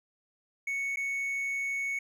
triangle tone with dropouts, 2217 Hz, C#7, in tune, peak -28 dBFS, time 0.67-1.99 s, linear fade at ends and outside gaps 5 ms, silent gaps 0.96-0.97 s, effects none

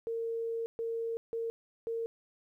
sine tone bursts at uneven times, 458.1 Hz, A#4, 30 cents flat, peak -32 dBFS, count 4, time 0.07-0.66 / 0.79-1.17 / 1.33-1.5 / 1.87-2.06 s, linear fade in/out 0 ms, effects 12-bit

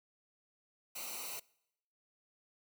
white noise with comb filter, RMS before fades -43 dBFS, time 0.95-1.4 s, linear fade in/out 10 ms, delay 0.59 ms, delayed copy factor -0.95, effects noise-tail reverb RT60 0.8 s tail -24 dB re dry

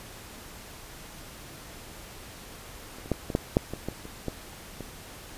clicks, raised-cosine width 2 ms, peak -30 / -28 / -11 / -19 / -9 / -6 / -19 / -17 / -28 / -16 / -23 dBFS, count 11, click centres 2.985 / 3.059 / 3.117 / 3.302 / 3.351 / 3.569 / 3.736 / 3.886 / 4.054 / 4.283 / 4.807 s, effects pink hiss -45 dBFS RMS until 5.37 s + resampled to 32000 Hz

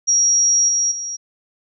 sine tone with level steps, 5670 Hz, F8, 25 cents sharp, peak -12 / -15 / -24 dBFS, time 0.07-1.17 s, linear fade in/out 20 ms, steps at 0.68 / 0.91 s, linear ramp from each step 10 ms, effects none

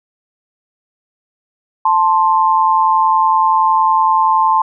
sine tone pair together, 880 / 1050.7 Hz, A5 / C6, 0 / +7 cents, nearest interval minor third, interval 307 cents, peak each -12 dBFS, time 1.85-4.62 s, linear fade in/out 5 ms, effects none

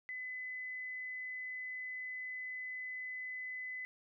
sine tone, 2014 Hz, B6, 33 cents sharp, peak -40 dBFS, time 0.09-3.85 s, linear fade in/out 0 ms, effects none

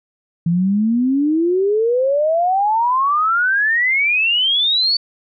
sine exponential sweep, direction up, 164.81 to 4542 Hz, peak -13 dBFS, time 0.46-4.97 s, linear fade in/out 5 ms, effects none

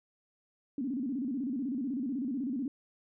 sine tone with vibrato, 260 Hz, C4, 11 cents flat, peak -31 dBFS, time 0.78-2.68 s, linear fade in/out 2 ms, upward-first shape square, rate 16 Hz, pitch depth 150 cents each way, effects none

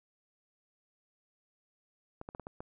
clicks, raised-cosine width 1 ms, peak -28 dBFS, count 6, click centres 2.214 / 2.289 / 2.349 / 2.397 / 2.469 / 2.605 s, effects none

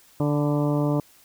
harmonic tone with a mistuned harmonic, 146.83 Hz, D3, in tune, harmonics 1 / 2 / 3 / 4 / 5 / 6 / 7 / 8, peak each -23 / -24 / -31 / -29 / -39 / -37 / -37 / -40 dBFS, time 0.2-1 s, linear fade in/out 2 ms, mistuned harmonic 7, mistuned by -34 cents, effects white hiss -55 dBFS RMS until 1.24 s

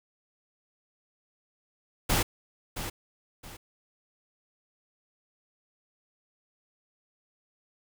pink noise with echo, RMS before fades -25 dBFS, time 2.09-2.23 s, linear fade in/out 10 ms, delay 670 ms, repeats 2, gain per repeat -10 dB, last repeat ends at 3.57 s, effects none

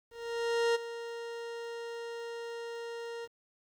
40% pulse tone with ADSR envelope, 466.2 Hz, A#4, in tune, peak -24 dBFS, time 0.1-3.28 s, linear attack 650 ms, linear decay 20 ms, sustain -14 dB, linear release 39 ms, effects low-pass 6000 Hz 12 dB/octave + 10-bit

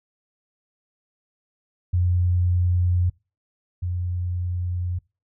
sine tone pair in turn, 89 / 89 Hz, F2 / F2, +33 / +33 cents, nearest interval unison, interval 0 cents, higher neither, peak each -17 / -23 dBFS, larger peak first, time 1.93-3.1 / 3.82-4.99 s, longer neither, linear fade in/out 10 ms, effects noise-tail reverb RT60 0.3 s tail -25 dB re dry

